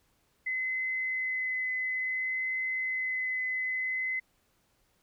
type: tone with vibrato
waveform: sine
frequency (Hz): 2035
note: C7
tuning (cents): -49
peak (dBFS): -29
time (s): 0.46-4.2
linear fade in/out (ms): 10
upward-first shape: sine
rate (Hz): 0.58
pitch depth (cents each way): 8
effects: pink hiss -71 dBFS RMS until 5.02 s